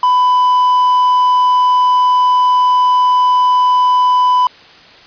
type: tone with quantisation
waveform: triangle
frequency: 998 Hz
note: B5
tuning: 18 cents sharp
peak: -6 dBFS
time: 0.03-4.47 s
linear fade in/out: 2 ms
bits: 5
effects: white hiss -40 dBFS RMS until 5.06 s + resampled to 11025 Hz